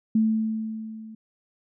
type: tone with level ramp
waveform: sine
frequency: 220 Hz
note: A3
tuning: in tune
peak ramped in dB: -16 to -39 dBFS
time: 0.15-1.15 s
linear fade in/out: 5 ms
effects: none